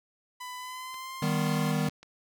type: tone with pitch glide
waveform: sawtooth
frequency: 999 to 1051.1 Hz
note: B5 to C6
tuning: +20 to +8 cents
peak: -34 dBFS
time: 0.4-1.72 s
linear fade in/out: 10 ms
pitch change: +88 cents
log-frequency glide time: 0.57-1.13 s
type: clicks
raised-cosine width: 0.2 ms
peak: -31 dBFS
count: 5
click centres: 0.943 / 1.418 / 1.465 / 1.896 / 2.03 s
type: chord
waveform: square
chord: Eb augmented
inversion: none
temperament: equal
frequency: 155.56 / 196 / 246.9 Hz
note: Eb3 / G3 / B3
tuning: 0 / 0 / 0 cents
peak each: -29 / -32 / -33 dBFS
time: 1.22-1.89 s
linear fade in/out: 5 ms
effects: none